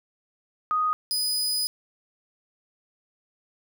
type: tone pair in turn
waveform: sine / sawtooth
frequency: 1245 / 4980 Hz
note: D#6 / D#8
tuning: +1 / +1 cents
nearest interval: 2 octaves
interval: 2400 cents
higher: second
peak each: -21 dBFS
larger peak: neither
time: 0.71-0.93 / 1.11-1.67 s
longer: second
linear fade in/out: 0 ms
effects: none